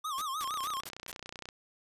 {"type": "tone with vibrato", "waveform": "square", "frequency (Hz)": 1158, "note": "D6", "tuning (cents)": -25, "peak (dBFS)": -34, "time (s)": [0.04, 0.81], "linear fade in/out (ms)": 10, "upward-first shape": "sine", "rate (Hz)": 6.5, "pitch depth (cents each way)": 170}
{"type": "noise bursts", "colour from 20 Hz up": "white", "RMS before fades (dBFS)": -42, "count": 5, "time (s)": [0.18, 1.115], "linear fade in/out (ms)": 0, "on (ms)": 35, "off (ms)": 190}
{"type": "click train", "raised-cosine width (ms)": 0.2, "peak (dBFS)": -25, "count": 34, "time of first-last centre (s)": [0.41, 1.488], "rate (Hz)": 30.6}
{"effects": ["resampled to 32000 Hz"]}